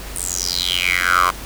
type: tone with high-pass filter sweep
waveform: 10% pulse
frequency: 89.5 Hz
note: F2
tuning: 43 cents sharp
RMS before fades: -19 dBFS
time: 0.15-1.31 s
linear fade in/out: 10 ms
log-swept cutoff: 9600 to 990 Hz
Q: 6.6
effects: added 50 Hz sine -34 dBFS peak until 1.45 s + pink hiss -34 dBFS RMS until 1.45 s